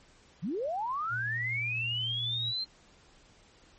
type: linear sweep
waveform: sine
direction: up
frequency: 137.8 to 4186 Hz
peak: -30 dBFS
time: 0.42-2.65 s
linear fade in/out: 20 ms
type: tone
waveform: sine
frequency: 117.7 Hz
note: A#2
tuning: 17 cents sharp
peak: -37 dBFS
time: 1.09-2.54 s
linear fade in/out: 50 ms
effects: pink hiss -60 dBFS RMS until 3.78 s + MP3 32 kbps